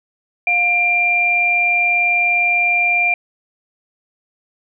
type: tone pair together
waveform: sine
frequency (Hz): 708 / 2381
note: F5 / D7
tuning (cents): +23 / +23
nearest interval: octave + major sixth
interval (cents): 2100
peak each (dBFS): -22 / -13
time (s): 0.47-3.14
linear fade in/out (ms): 2
effects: none